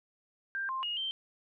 sine tone with pitch steps, 1585 / 1053 / 2868 / 3130 Hz, G6 / C6 / F7 / G7, +19 / +11 / +45 / -3 cents, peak -32 dBFS, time 0.55-1.11 s, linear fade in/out 0 ms, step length 140 ms, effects none

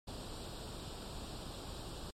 pink noise with comb filter, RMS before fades -45 dBFS, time 0.07-2.11 s, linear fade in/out 10 ms, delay 0.24 ms, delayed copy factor +0.75, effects low-pass 8000 Hz 12 dB/octave + MP3 64 kbps

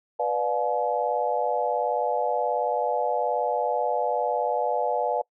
sine chord, B diminished seventh, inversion none, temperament just, 493.9 / 592.7 / 711.2 / 853.4 Hz, B4 / D5 / F5 / Ab5, 0 / +16 / +31 / +47 cents, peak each -28 dBFS, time 0.19-5.22 s, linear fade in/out 10 ms, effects noise-tail reverb RT60 0.1 s tail -25 dB re dry

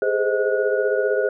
sine tone cluster, 410.4 / 425.8 / 517 / 630 / 1456 Hz, G#4 / G#4 / C5 / D#5 / F#6, -21 / +43 / -21 / +21 / -28 cents, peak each -22 / -26 / -22 / -26 / -28 dBFS, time 0.02-1.29 s, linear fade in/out 2 ms, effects none

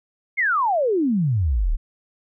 sine exponential sweep, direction down, 2217 to 31.52 Hz, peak -17 dBFS, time 0.37-1.77 s, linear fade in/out 20 ms, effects none

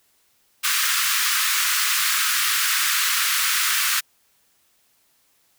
pink high-pass noise, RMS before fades -21 dBFS, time 0.63-4.01 s, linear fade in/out 20 ms, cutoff 1200 Hz, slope 48 dB/octave, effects white hiss -63 dBFS RMS until 5.58 s

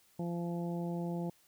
harmonic tone, 171.9 Hz, F3, 27 cents flat, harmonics 1 / 2 / 3 / 4 / 5, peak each -35 / -41 / -45 / -47 / -49 dBFS, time 0.19-1.3 s, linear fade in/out 5 ms, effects white hiss -67 dBFS RMS until 1.47 s

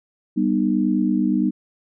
sine chord, G augmented, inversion none, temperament just, 196 / 245 / 306.2 Hz, G3 / B3 / D#4, 0 / -14 / -28 cents, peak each -21 dBFS, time 0.36-1.51 s, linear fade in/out 20 ms, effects none

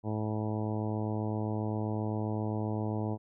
harmonic tone, 107.6 Hz, A2, 38 cents flat, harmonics 1 / 2 / 3 / 4 / 5 / 6 / 7 / 8 / 9, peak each -33 / -36 / -38 / -41 / -44 / -44 / -45 / -46 / -48 dBFS, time 0.03-3.18 s, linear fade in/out 50 ms, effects none

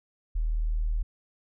sine tone, 39.35 Hz, D#1, 20 cents sharp, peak -24 dBFS, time 0.35-1.03 s, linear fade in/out 10 ms, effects none

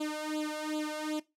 sawtooth tone with flanger, 305.5 Hz, D#4, 32 cents flat, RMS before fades -35 dBFS, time 0-1.2 s, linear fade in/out 10 ms, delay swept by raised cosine 0.26 to 1.46 ms, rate 2.6 Hz, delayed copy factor +1, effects noise-tail reverb RT60 0.2 s tail -18 dB re dry + low-pass 11000 Hz 12 dB/octave

